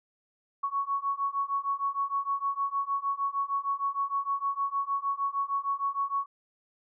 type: beating tone pair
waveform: sine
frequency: 1108.7 / 1115.2 Hz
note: C#6 / C#6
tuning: 0 / +10 cents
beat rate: 6.5 Hz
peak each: -31 / -30 dBFS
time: 0.63-6.26 s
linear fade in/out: 10 ms
effects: none